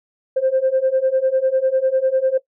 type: beating tone pair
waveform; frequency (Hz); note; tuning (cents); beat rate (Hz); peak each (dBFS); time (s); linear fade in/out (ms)
sine; 520 / 530; C5 / C5; -11 / +22; 10; -18 / -16; 0.36-2.38; 10
effects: noise-tail reverb RT60 0.1 s tail -18 dB re dry + tanh soft clip ceiling -9 dBFS